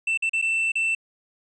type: tone with dropouts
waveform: triangle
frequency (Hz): 2672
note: E7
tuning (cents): +23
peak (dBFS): -19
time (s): 0.07-0.95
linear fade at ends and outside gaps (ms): 5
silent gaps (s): 0.175-0.223 / 0.295-0.333 / 0.416-0.423 / 0.719-0.754
effects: resampled to 22050 Hz + 10-bit